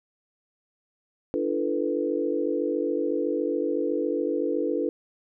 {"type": "chord", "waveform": "sine", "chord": "B half-diminished seventh", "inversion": "first", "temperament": "equal with one note detuned", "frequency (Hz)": [293.7, 341.4, 440, 493.9], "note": ["D4", "F4", "A4", "B4"], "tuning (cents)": [0, -39, 0, 0], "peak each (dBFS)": -29, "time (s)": [1.34, 4.89], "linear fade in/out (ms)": 0, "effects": []}